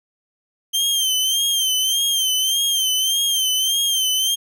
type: tone with vibrato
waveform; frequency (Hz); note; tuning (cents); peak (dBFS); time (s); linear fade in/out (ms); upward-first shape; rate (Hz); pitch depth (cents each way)
sawtooth; 3136; G7; 0; -14; 0.73-4.36; 20; sine; 1.7; 67
effects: none